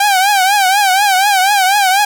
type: tone with vibrato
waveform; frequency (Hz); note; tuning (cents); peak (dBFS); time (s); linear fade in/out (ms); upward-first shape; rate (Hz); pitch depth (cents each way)
sawtooth; 784; G5; 0; -5; 0-2.05; 5; triangle; 4.1; 130
effects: none